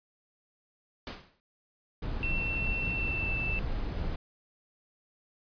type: noise with exponential decay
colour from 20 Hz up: pink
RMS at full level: -36 dBFS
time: 1.07-1.4 s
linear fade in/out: 0 ms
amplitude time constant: 70 ms
type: noise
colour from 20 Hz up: brown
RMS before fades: -33 dBFS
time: 2.02-4.16 s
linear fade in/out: 5 ms
type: tone with pitch glide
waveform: sine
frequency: 2697 to 2654 Hz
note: E7 to E7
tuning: +39 to +11 cents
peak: -31 dBFS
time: 2.23-3.59 s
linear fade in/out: 0 ms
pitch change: -28 cents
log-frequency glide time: 2.91-3.35 s
effects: resampled to 11025 Hz